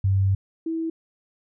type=tone pair in turn; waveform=sine; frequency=96.9 / 325.9 Hz; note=G2 / E4; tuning=-20 / -20 cents; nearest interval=octave + major sixth; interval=2100 cents; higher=second; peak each=-17 / -24 dBFS; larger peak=first; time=0.04-0.35 / 0.66-0.9 s; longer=first; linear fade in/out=5 ms; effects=none